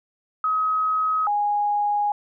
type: tone pair in turn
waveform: sine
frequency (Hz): 1270 / 825.6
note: D#6 / G#5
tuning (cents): +35 / -10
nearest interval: perfect fifth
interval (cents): 745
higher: first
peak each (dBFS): -19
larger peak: neither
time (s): 0.44-1.27 / 1.27-2.12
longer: second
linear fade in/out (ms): 2
effects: none